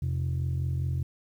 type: tone pair together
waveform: sine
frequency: 85.65 / 130.6 Hz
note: F2 / C3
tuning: -33 / -3 cents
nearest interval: perfect fifth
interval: 730 cents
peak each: -27 dBFS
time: 0.02-1.03 s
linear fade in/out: 5 ms
effects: tanh soft clip ceiling -23 dBFS + 10-bit